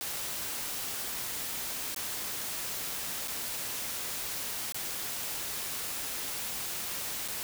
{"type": "noise with dropouts", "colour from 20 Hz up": "white", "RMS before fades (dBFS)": -36, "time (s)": [0.01, 7.43], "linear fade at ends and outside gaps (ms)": 0, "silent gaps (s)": [[1.946, 1.962], [3.275, 3.281], [4.722, 4.745], [7.278, 7.284]], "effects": []}